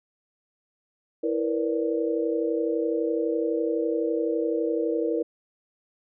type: tone cluster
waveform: sine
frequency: 327.7 / 468 / 499.9 / 580 Hz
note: E4 / A#4 / B4 / D5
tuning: -10 / +7 / +21 / -22 cents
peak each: -27 / -26 / -32 / -33 dBFS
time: 1.23-5.23 s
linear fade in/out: 10 ms
effects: none